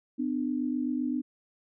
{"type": "tone pair together", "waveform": "sine", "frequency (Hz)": [252.1, 299.8], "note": ["B3", "D4"], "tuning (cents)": [36, 36], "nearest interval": "minor third", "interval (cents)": 300, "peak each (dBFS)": [-29, -31], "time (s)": [0.18, 1.22], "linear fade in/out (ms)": 20, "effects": []}